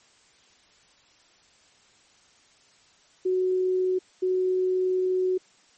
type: tone bursts at uneven times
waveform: sine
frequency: 370 Hz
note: F#4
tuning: in tune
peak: -21 dBFS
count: 2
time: 3.25-3.99 / 4.22-5.38 s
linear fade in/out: 10 ms
effects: white hiss -59 dBFS RMS until 5.77 s + MP3 32 kbps